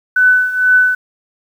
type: tone with tremolo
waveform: sine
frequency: 1500 Hz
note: F#6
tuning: 23 cents sharp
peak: -5 dBFS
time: 0.16-0.95 s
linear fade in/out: 5 ms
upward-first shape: triangle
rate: 2.1 Hz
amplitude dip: 80%
effects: 7-bit

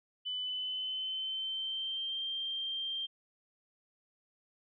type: tone with pitch glide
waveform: sine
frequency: 3000 to 3169 Hz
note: F#7 to G7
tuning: +23 to +18 cents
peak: -34 dBFS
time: 0.25-3.07 s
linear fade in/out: 20 ms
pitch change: +95 cents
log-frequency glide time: 0.43-2.23 s
effects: none

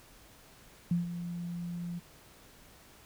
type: tone with ADSR envelope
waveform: sine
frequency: 173.2 Hz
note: F3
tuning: 14 cents flat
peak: -24 dBFS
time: 0.91-2 s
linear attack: 4 ms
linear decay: 140 ms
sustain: -11 dB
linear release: 20 ms
effects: pink hiss -57 dBFS RMS until 3.05 s

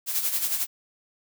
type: noise with tremolo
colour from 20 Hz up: blue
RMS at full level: -24 dBFS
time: 0.06-0.67 s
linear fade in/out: 50 ms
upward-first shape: sine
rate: 11 Hz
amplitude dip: 60%
effects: none

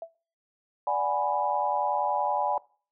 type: tone with exponential decay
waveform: sine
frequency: 662 Hz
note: E5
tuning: 7 cents sharp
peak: -31 dBFS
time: 0.02-0.15 s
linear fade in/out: 2 ms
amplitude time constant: 27 ms
type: chord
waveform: sine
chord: G# half-diminished seventh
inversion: second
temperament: equal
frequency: 587.3 / 740 / 830.6 / 987.8 Hz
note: D5 / F#5 / G#5 / B5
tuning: 0 / 0 / 0 / 0 cents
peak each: -31 / -31 / -27 / -30 dBFS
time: 0.87-2.58 s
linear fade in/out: 2 ms
effects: noise-tail reverb RT60 0.4 s tail -22 dB re dry

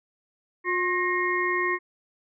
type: harmonic tone with a mistuned harmonic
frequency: 357.5 Hz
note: F4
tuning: 41 cents sharp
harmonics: 1 / 3 / 5 / 6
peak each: -28 / -28 / -27 / -30 dBFS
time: 0.64-1.79 s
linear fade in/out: 50 ms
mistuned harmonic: 5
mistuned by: +69 cents
effects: none

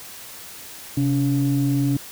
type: tone pair together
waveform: sine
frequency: 133.09 / 283.8 Hz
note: C3 / C#4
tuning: +30 / +41 cents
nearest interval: octave + minor second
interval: 1311 cents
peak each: -19 dBFS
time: 0.97-1.97 s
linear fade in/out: 5 ms
effects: tanh soft clip ceiling -12 dBFS + white hiss -39 dBFS RMS until 2.11 s

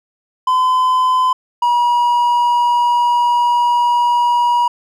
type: tone pair in turn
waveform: triangle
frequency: 1019 / 961.8 Hz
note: C6 / B5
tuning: -46 / -46 cents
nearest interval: minor second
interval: 100 cents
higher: first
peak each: -9 dBFS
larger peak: neither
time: 0.47-1.33 / 1.62-4.68 s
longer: second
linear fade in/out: 5 ms
effects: none

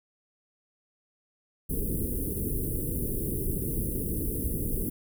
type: band-stop noise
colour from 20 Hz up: pink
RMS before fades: -30 dBFS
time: 1.69-4.9 s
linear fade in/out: 10 ms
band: 450 to 10000 Hz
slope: 48 dB/octave
effects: none

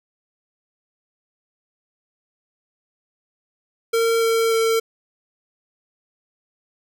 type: tone with pitch steps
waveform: square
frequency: 457.6 / 454.4 / 451.3 Hz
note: A#4 / A#4 / A4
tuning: -32 / -44 / +44 cents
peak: -17 dBFS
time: 3.93-4.8 s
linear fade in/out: 10 ms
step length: 290 ms
effects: none

